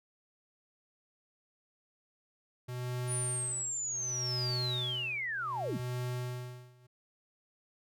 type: tone with tremolo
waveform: square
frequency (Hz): 124.3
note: B2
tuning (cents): +12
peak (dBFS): -34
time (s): 2.68-6.87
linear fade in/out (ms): 10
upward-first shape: sine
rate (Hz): 0.67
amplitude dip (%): 95
type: linear sweep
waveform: sine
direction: down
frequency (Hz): 9660 to 36.71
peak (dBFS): -33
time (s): 3.07-5.81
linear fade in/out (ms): 50
effects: none